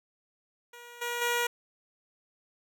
10% pulse tone with level steps, 478.6 Hz, A#4, 46 cents sharp, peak -38 / -23 / -18 dBFS, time 0.73-1.47 s, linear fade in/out 5 ms, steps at 1.01 / 1.21 s, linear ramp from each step 10 ms, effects none

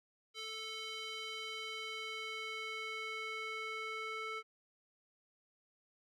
square tone with band-pass filter sweep, 440 Hz, A4, in tune, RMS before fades -43 dBFS, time 0.34-4.43 s, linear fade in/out 50 ms, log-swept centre 3500 to 1800 Hz, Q 2, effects none

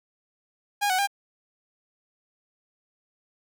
sawtooth tone with pitch steps, 817 / 744 / 802 Hz, G#5 / F#5 / G5, -29 / +9 / +39 cents, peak -18 dBFS, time 0.81-1.074 s, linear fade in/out 20 ms, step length 88 ms, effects none

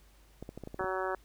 clicks, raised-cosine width 2 ms, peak -28 dBFS, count 8, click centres 0.426 / 0.491 / 0.576 / 0.637 / 0.674 / 0.744 / 0.809 / 0.843 s
harmonic tone, 187.8 Hz, F#3, 26 cents sharp, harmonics 2 / 3 / 4 / 5 / 6 / 7 / 8 / 9, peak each -36 / -38 / -39 / -40 / -41 / -41 / -42 / -43 dBFS, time 0.79-1.15 s, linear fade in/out 2 ms
effects added 50 Hz sine -58 dBFS peak until 1.24 s + pink hiss -65 dBFS RMS until 1.24 s

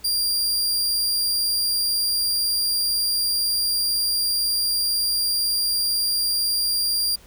sawtooth tone, 4774 Hz, D8, 28 cents sharp, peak -17 dBFS, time 0.04-7.16 s, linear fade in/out 10 ms, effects added 60 Hz sine -49 dBFS peak until 7.26 s + pink hiss -51 dBFS RMS until 7.26 s

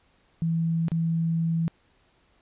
sine tone with dropouts, 164.81 Hz, E3, in tune, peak -22 dBFS, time 0.42-1.68 s, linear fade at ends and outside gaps 0 ms, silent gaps 0.883-0.918 s, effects pink hiss -64 dBFS RMS until 2.41 s + resampled to 8000 Hz

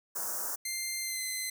white band-stop noise, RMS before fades -35 dBFS, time 0.15-0.56 s, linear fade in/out 10 ms, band 1600 to 5600 Hz, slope 48 dB/octave
10% pulse tone with pitch glide, 2093 to 2051 Hz, C7 to C7, 0 to -35 cents, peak -24 dBFS, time 0.65-1.5 s, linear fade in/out 5 ms, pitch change -35 cents, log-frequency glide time 1.01-1.22 s
effects high-pass 400 Hz 12 dB/octave

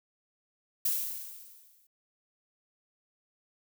violet noise with exponential decay, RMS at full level -27 dBFS, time 0.85-1.87 s, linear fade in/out 5 ms, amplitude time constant 220 ms, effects none

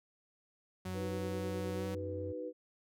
triangle tone, 92.1 Hz, F#2, 7 cents flat, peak -39 dBFS, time 0.85-2.33 s, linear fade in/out 20 ms
sawtooth tone with pitch glide, 185 to 187.91 Hz, F#3 to F#3, 0 to +27 cents, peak -36 dBFS, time 0.85-1.95 s, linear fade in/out 5 ms, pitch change +27 cents, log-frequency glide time 1.76-1.82 s
sine chord, B major, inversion first, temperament equal with one note detuned, 311.1 / 379.5 / 493.9 Hz, D#4 / F#4 / B4, 0 / +44 / 0 cents, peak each -44 / -46 / -40 dBFS, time 0.93-2.53 s, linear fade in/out 50 ms
effects none

